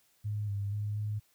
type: tone with pitch steps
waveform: sine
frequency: 104.8 / 100.7 / 104.3 / 105.5 Hz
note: G#2 / G2 / G#2 / G#2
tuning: +16 / +47 / +8 / +28 cents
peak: -31 dBFS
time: 0.24-1.2 s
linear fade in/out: 20 ms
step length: 240 ms
effects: white hiss -69 dBFS RMS until 1.34 s